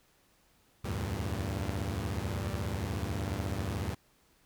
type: tone cluster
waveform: sawtooth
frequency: 73.2 / 83.7 / 97.8 / 114.2 Hz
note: D2 / E2 / G2 / A#2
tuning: -5 / +27 / -4 / -35 cents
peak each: -35 / -35 / -32 / -35 dBFS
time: 0.84-3.95 s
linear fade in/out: 10 ms
effects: pink hiss -67 dBFS RMS until 4.45 s